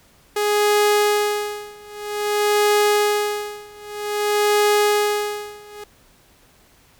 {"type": "tone with tremolo", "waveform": "sawtooth", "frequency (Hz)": 415.9, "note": "G#4", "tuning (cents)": 2, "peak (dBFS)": -10, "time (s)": [0.36, 5.84], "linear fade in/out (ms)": 5, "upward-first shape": "sine", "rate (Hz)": 0.52, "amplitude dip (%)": 95, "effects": ["pink hiss -54 dBFS RMS until 6.99 s"]}